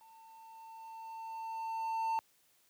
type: tone with level ramp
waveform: triangle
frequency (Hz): 898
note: A5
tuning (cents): +35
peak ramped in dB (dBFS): -55 to -28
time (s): 0.01-2.19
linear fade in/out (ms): 0
effects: white hiss -70 dBFS RMS until 2.69 s + high-pass 80 Hz 12 dB/octave